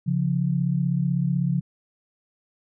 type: tone pair together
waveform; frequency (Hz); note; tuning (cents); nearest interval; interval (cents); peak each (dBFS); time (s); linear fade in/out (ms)
sine; 138.59 / 174.61; C#3 / F3; 0 / 0; major third; 400; -23; 0.06-1.61; 20
effects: none